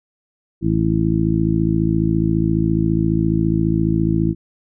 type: harmonic tone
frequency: 54.6 Hz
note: A1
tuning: 13 cents flat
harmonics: 1 / 2 / 3 / 4 / 5 / 6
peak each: -25 / -22 / -19 / -23 / -25 / -20 dBFS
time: 0.61-4.35 s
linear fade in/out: 50 ms
effects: none